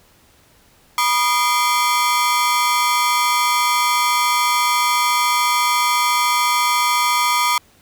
sawtooth ring-modulated tone, 1100 Hz, C#6, 14 cents flat, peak -8 dBFS, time 0.98-7.58 s, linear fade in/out 2 ms, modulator 127 Hz, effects pink hiss -53 dBFS RMS until 7.81 s

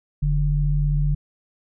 sine tone pair together, 43.82 / 146.83 Hz, F1 / D3, +7 / 0 cents, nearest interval octave + major sixth, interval 2093 cents, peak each -20 dBFS, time 0.22-1.15 s, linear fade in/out 10 ms, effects none

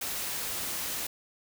white noise, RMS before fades -34 dBFS, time 0.01-1.07 s, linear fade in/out 5 ms, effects none

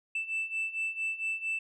sine beating tone pair, 2647 / 2651.4 Hz, E7 / E7, +7 / +9 cents, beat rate 4.4 Hz, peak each -34 / -31 dBFS, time 0.15-1.59 s, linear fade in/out 5 ms, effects tanh soft clip ceiling -27 dBFS

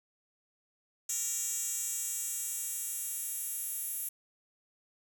10% pulse tone with high-pass filter sweep, 466.2 Hz, A#4, in tune, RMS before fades -36 dBFS, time 1.09-4.09 s, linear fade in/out 5 ms, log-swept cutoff 7200 to 11000 Hz, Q 2.5, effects 10-bit

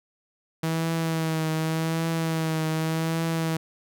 sawtooth tone with vibrato, 161.3 Hz, E3, 37 cents flat, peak -20 dBFS, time 0.63-3.57 s, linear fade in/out 5 ms, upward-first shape triangle, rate 0.86 Hz, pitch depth 37 cents each way, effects none

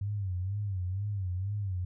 sine tone with vibrato, 96.7 Hz, G2, 23 cents flat, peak -30 dBFS, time 0.01-1.85 s, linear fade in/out 5 ms, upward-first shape sine, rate 2.1 Hz, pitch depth 130 cents each way, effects none

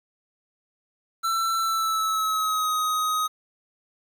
square tone with pitch glide, 1339 to 1256.6 Hz, E6 to D#6, +27 to +17 cents, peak -23 dBFS, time 1.23-3.28 s, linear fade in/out 20 ms, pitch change -110 cents, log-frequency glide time 1.58-2.73 s, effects 9-bit

